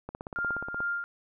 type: click train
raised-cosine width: 1 ms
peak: -23 dBFS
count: 13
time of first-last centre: 0.09-0.804 s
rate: 16.8 Hz
type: tone with tremolo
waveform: sine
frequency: 1400 Hz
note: F6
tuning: 4 cents sharp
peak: -27 dBFS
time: 0.36-1.04 s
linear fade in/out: 0 ms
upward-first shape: sine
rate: 2.4 Hz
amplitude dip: 65%
effects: none